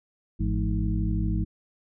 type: harmonic tone with a mistuned harmonic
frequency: 52.6 Hz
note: G#1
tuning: 23 cents sharp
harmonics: 1 / 2 / 3 / 4 / 6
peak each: -26 / -29 / -31 / -32 / -34 dBFS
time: 0.39-1.45 s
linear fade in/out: 20 ms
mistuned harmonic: 3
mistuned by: +130 cents
effects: none